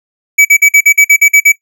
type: tone bursts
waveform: square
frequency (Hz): 2286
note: D7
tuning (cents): -47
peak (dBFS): -3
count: 10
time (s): 0.38-1.522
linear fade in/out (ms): 10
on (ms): 71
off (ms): 48
effects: noise-tail reverb RT60 0.1 s tail -17 dB re dry